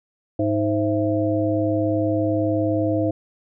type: harmonic tone with a mistuned harmonic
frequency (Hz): 104.7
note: G#2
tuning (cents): +15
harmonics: 1 / 3 / 5 / 6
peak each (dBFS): -25 / -21 / -25 / -26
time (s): 0.39-3.11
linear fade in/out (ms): 5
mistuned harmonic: 6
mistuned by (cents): +98
effects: none